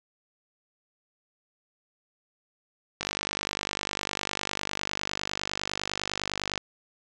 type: click train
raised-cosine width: 0.2 ms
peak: -11 dBFS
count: 179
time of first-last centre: 3.01-6.577 s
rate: 49.9 Hz
effects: resampled to 22050 Hz + 8-bit